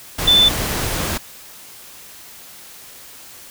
sine tone in noise, 3520 Hz, A7, in tune, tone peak -9 dBFS, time 0.27-0.49 s, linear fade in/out 10 ms, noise pink, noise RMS -22 dBFS, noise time 0.18-1.18 s, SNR +10 dB, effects white hiss -40 dBFS RMS until 3.5 s

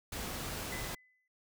pink noise, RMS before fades -40 dBFS, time 0.12-0.95 s, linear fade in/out 5 ms
sine tone with exponential decay, 2012 Hz, B6, 32 cents sharp, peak -40 dBFS, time 0.72-1.28 s, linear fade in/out 5 ms, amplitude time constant 120 ms
effects none

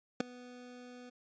25% pulse tone with ADSR envelope, 247.3 Hz, B3, 3 cents sharp, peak -21 dBFS, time 0.2-1.1 s, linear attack 5 ms, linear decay 8 ms, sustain -24 dB, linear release 11 ms, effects resampled to 16000 Hz

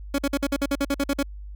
30% pulse tone bursts, 280 Hz, C#4, 18 cents sharp, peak -18 dBFS, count 12, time 0.14-1.229 s, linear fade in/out 5 ms, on 44 ms, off 51 ms, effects added 50 Hz sine -35 dBFS peak until 1.55 s

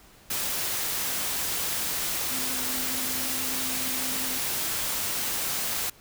sine tone in noise, 257.6 Hz, C4, 27 cents flat, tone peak -39 dBFS, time 2.31-4.38 s, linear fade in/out 5 ms, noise white, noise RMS -29 dBFS, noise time 0.3-5.9 s, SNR -13 dB, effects pink hiss -54 dBFS RMS until 6 s

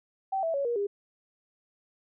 sine tone with pitch steps, 772 / 656.7 / 558.6 / 475.2 / 404.3 Hz, G5 / E5 / C#5 / A#4 / G#4, -27 / -7 / +13 / +33 / -46 cents, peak -26 dBFS, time 0.32-0.87 s, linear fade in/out 10 ms, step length 110 ms, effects none

